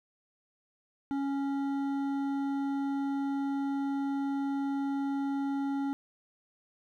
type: tone with hard clipping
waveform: triangle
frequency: 277.2 Hz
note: C#4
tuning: in tune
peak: -31 dBFS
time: 1.11-5.93 s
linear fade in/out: 0 ms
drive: 13 dB
effects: none